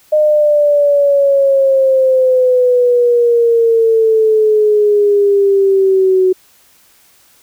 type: exponential sweep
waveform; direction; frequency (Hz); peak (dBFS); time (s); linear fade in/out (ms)
sine; down; 612 to 370; -7; 0.12-6.33; 10
effects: white hiss -49 dBFS RMS until 7.42 s